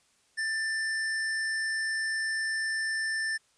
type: tone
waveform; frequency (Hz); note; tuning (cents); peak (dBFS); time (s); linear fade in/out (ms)
square; 1776; A6; +16; -29; 0.37-3.38; 20
effects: white hiss -67 dBFS RMS until 3.57 s + resampled to 22050 Hz